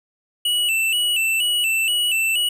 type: tone with vibrato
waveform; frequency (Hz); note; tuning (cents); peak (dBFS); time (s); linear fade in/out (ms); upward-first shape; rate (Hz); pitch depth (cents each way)
square; 2794; F7; 0; -18; 0.45-2.49; 5; square; 2.1; 80
effects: none